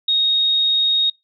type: tone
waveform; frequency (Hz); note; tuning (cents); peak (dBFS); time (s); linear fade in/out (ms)
sine; 3738; A#7; +4; -14; 0.08-1.1; 5
effects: noise-tail reverb RT60 0.2 s tail -25 dB re dry